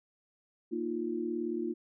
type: chord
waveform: sine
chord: Bb suspended fourth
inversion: none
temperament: equal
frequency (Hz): 233.1 / 311.1 / 349.2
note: Bb3 / Eb4 / F4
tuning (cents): 0 / 0 / 0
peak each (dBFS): -37 / -37 / -34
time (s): 0.71-1.74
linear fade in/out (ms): 20
effects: none